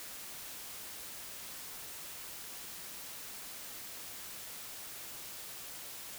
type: silence
effects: white hiss -46 dBFS RMS until 6.18 s